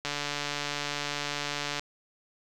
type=click train; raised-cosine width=0.2 ms; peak=-14 dBFS; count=254; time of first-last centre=0.05-1.795 s; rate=145 Hz; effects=none